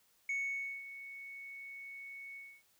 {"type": "tone with ADSR envelope", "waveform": "sine", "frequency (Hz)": 2217, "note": "C#7", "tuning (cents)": 0, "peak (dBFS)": -30, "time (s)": [0.29, 2.63], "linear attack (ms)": 4, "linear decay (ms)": 530, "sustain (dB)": -15, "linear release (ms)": 270, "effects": ["tanh soft clip ceiling -32 dBFS", "white hiss -71 dBFS RMS until 2.79 s"]}